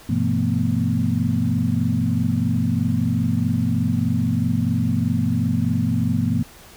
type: tone cluster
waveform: sine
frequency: 100.8 / 125.7 / 169.8 / 223.1 / 246.2 Hz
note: G2 / B2 / F3 / A3 / B3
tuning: +49 / +31 / -48 / +24 / -5 cents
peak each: -24 dBFS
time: 0.09-6.43 s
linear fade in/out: 5 ms
effects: pink hiss -45 dBFS RMS until 6.76 s